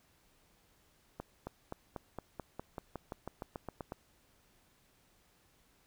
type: accelerating click train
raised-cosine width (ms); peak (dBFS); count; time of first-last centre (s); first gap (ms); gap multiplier
1; -26; 16; 1.2-3.921; 270; 0.94
effects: pink hiss -69 dBFS RMS until 5.86 s